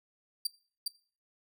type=tone with echo; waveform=sawtooth; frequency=4695 Hz; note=D8; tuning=1 cent flat; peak=-25 dBFS; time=0.45-0.47 s; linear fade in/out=5 ms; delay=410 ms; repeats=1; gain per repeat=-2 dB; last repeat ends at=0.88 s; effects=noise-tail reverb RT60 0.4 s tail -20 dB re dry